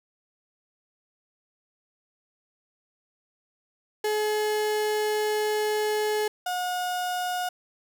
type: tone pair in turn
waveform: 35% pulse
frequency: 425.1 / 722.6 Hz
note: G#4 / F#5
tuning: +40 / -41 cents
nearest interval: major sixth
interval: 919 cents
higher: second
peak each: -22 / -25 dBFS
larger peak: first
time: 4.04-6.28 / 6.46-7.49 s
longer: first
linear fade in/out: 5 ms
effects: none